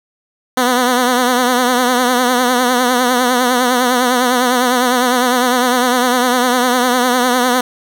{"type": "tone with vibrato", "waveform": "10% pulse", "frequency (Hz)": 249.1, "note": "B3", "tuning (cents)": 15, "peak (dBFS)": -3, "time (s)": [0.57, 7.61], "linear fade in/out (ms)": 5, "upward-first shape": "triangle", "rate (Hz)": 9.9, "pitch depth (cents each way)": 71, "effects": []}